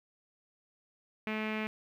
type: tone with low-pass filter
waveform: sawtooth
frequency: 216.3 Hz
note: A3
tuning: 29 cents flat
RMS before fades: -35 dBFS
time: 1.27-1.67 s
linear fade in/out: 0 ms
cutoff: 2400 Hz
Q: 4.4
effects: 11-bit